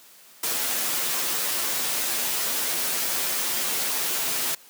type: noise with comb filter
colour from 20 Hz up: white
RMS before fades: -26 dBFS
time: 0.43-4.55 s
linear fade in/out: 5 ms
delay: 9.9 ms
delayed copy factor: -0.7
effects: white hiss -51 dBFS RMS until 4.69 s + high-pass 200 Hz 12 dB/octave